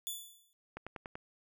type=tone with exponential decay; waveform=10% pulse; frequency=3465 Hz; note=A7; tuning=27 cents flat; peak=-27 dBFS; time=0.07-0.53 s; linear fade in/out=0 ms; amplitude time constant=100 ms
type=click train; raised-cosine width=0.5 ms; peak=-27 dBFS; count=5; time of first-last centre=0.77-1.155 s; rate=10.4 Hz
effects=none